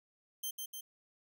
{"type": "tone with echo", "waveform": "5% pulse", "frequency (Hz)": 3136, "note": "G7", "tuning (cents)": 0, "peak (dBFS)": -28, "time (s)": [0.43, 0.51], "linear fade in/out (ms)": 10, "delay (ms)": 150, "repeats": 2, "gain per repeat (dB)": -3, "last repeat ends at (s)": 0.81, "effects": []}